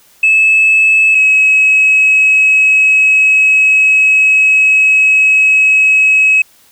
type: tone pair in turn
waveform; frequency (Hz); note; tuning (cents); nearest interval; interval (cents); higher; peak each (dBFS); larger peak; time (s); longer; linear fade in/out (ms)
sine; 2600 / 2563; E7 / E7; -24 / -49; unison; 25; first; -4; neither; 0.23-1.15 / 1.15-6.42; second; 5
effects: tanh soft clip ceiling -2 dBFS + white hiss -47 dBFS RMS until 6.71 s